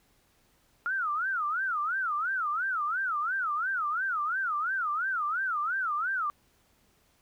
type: tone with vibrato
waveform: sine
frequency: 1363 Hz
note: F6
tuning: 43 cents flat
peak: -27 dBFS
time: 0.86-6.3 s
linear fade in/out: 0 ms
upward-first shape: sine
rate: 2.9 Hz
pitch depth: 260 cents each way
effects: pink hiss -67 dBFS RMS until 7.21 s